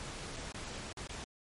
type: noise with dropouts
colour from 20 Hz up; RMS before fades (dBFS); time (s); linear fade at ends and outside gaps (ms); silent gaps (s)
pink; -43; 0-1.24; 0; 0.363-0.368 / 0.521-0.545 / 0.925-0.972 / 1.072-1.094
effects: low-pass 9000 Hz 12 dB/octave + MP3 48 kbps